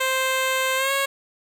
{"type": "tone with pitch glide", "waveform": "10% pulse", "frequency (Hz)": [523.3, 549.3], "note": ["C5", "C#5"], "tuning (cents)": [0, -16], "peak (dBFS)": -12, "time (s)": [0, 1.06], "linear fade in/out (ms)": 10, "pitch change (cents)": 84, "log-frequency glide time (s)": [0.76, 0.92], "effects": []}